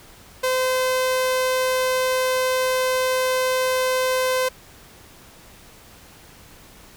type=tone; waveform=sawtooth; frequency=514 Hz; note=C5; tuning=31 cents flat; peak=-15 dBFS; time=0.43-4.49 s; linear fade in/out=10 ms; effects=pink hiss -47 dBFS RMS until 6.96 s